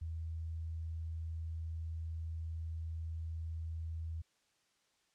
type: tone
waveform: sine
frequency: 81.2 Hz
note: E2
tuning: 26 cents flat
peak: -38 dBFS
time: 0.01-4.22 s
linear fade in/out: 10 ms
effects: white hiss -75 dBFS RMS until 5.14 s + low-pass 7000 Hz 12 dB/octave